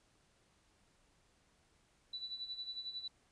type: tone with tremolo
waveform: sine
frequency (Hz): 3963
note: B7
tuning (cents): +5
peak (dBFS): -39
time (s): 2.13-3.08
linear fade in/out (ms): 5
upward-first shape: sine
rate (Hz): 11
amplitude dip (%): 70
effects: pink hiss -72 dBFS RMS until 3.31 s + resampled to 22050 Hz